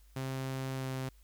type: tone with pitch glide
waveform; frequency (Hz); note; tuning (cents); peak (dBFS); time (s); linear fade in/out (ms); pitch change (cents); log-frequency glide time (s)
sawtooth; 132.5 to 131.36; C3 to C3; +22 to +7; -31; 0.16-1.09; 5; -15; 0.72-0.9
effects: added 50 Hz sine -57 dBFS peak until 1.23 s + white hiss -69 dBFS RMS until 1.23 s